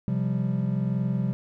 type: chord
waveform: triangle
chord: C suspended fourth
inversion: none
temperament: equal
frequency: 130.81 / 174.61 / 196 Hz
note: C3 / F3 / G3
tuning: 0 / 0 / 0 cents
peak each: -25 / -27 / -26 dBFS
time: 0.08-1.33 s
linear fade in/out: 0 ms
effects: none